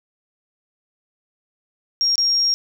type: tone with dropouts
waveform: sine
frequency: 5580 Hz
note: F8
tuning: 2 cents flat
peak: -15 dBFS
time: 2.01-2.54 s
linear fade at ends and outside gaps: 0 ms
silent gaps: 2.156-2.18 s
effects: 8-bit